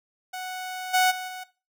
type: tone with level steps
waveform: sawtooth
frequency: 740 Hz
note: F#5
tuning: in tune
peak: -28 / -14 / -28 / -31 dBFS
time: 0.33-1.44 s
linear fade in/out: 10 ms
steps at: 0.93 / 1.1 / 1.27 s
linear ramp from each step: 20 ms
effects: noise-tail reverb RT60 0.3 s tail -17 dB re dry